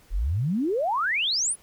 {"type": "exponential sweep", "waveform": "sine", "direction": "up", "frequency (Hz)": [36.71, 10548], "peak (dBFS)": -22, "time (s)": [0.1, 1.56], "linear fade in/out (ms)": 50, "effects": ["pink hiss -57 dBFS RMS until 1.62 s"]}